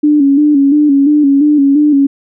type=tone with vibrato; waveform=sine; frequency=287.6 Hz; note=D4; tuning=36 cents flat; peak=-5 dBFS; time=0.03-2.07 s; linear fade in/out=10 ms; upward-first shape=square; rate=2.9 Hz; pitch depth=61 cents each way; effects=none